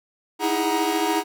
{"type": "tone cluster", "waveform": "45% pulse", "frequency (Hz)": [315.2, 329.2, 411.3, 742, 943], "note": ["D#4", "E4", "G#4", "F#5", "A#5"], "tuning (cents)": [23, -2, -17, 5, 20], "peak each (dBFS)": -27, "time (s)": [0.39, 1.24], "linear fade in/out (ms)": 50, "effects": []}